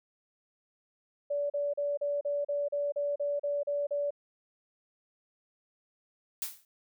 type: tone bursts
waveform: sine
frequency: 576 Hz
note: D5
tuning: 34 cents flat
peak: -28 dBFS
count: 12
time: 1.3-4.107 s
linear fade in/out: 10 ms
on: 200 ms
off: 37 ms
type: noise with exponential decay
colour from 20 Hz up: blue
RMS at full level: -31 dBFS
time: 6.42-6.65 s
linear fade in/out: 1 ms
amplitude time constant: 50 ms
effects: none